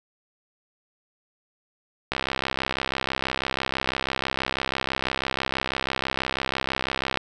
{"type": "click train", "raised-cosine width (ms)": 0.3, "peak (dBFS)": -8, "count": 335, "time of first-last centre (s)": [2.12, 7.173], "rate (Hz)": 66.1, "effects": []}